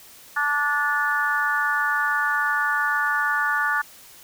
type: harmonic tone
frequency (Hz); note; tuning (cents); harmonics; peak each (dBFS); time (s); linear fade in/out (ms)
291.3; D4; -14; 3 / 4 / 5 / 6; -29 / -26 / -23 / -25; 0.36-3.82; 10
effects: white hiss -47 dBFS RMS until 4.23 s